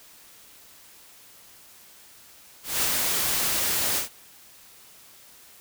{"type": "noise with ADSR envelope", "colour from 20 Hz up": "white", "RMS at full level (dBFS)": -23, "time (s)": [2.63, 4.09], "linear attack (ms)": 200, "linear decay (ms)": 31, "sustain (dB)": -2, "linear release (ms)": 120, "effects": ["white hiss -51 dBFS RMS until 5.6 s"]}